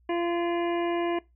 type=harmonic tone with a mistuned harmonic; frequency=343.6 Hz; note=F4; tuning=28 cents flat; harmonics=1 / 2 / 3 / 5 / 6 / 7 / 8; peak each=-26 / -32 / -36 / -40 / -42 / -43 / -44 dBFS; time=0.09-1.19 s; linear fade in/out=5 ms; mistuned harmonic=8; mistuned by=+73 cents; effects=noise-tail reverb RT60 0.2 s tail -20 dB re dry + added 60 Hz sine -59 dBFS peak until 1.35 s